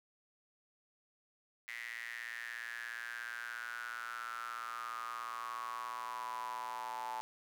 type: tone with high-pass filter sweep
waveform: square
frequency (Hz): 58.5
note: A#1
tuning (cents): +7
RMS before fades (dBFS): -43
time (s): 1.68-7.21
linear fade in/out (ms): 0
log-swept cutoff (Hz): 2000 to 880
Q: 9.6
effects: none